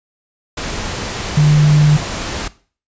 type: tone in noise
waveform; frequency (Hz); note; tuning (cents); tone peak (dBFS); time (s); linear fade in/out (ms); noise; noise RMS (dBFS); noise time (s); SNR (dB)
sine; 150; D3; +37; -7; 1.37-1.97; 5; pink; -23; 0.57-2.48; +13
effects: noise-tail reverb RT60 0.4 s tail -18 dB re dry + resampled to 16000 Hz